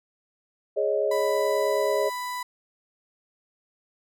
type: chord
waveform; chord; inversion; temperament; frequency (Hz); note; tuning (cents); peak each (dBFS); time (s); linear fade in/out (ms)
sine; Ab suspended fourth; none; just; 415.3 / 553.7 / 623; Ab4 / Db5 / Eb5; 0 / -2 / +2; -26; 0.76-2.1; 20
type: tone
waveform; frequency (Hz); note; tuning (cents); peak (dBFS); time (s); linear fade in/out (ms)
35% pulse; 992; B5; +7; -28; 1.11-2.43; 5
effects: none